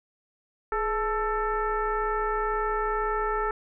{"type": "tone with frequency modulation", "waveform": "sine", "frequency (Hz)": 875, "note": "A5", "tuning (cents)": -10, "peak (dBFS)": -24, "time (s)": [0.72, 3.51], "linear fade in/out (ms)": 2, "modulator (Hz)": 453, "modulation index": 1.6, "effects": []}